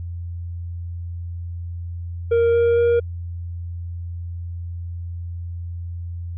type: tone with pitch steps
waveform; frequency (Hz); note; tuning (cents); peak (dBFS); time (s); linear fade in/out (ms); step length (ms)
triangle; 466.2 / 469.2 / 472.2; A#4 / A#4 / A#4; 0 / +11 / +22; -12; 2.31-3; 10; 230
effects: added 86 Hz sine -27 dBFS peak until 6.37 s + resampled to 8000 Hz